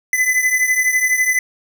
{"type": "beating tone pair", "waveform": "square", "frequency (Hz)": [2010, 2022], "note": ["B6", "B6"], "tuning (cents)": [30, 40], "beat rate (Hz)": 12, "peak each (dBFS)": [-16, -20], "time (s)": [0.13, 1.39], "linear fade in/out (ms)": 2, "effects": []}